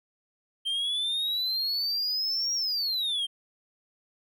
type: exponential two-way sweep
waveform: triangle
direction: up then down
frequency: 3136 to 5660 to 3136 Hz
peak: -25 dBFS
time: 0.65-3.27 s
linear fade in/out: 20 ms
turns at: 2.54 s
effects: none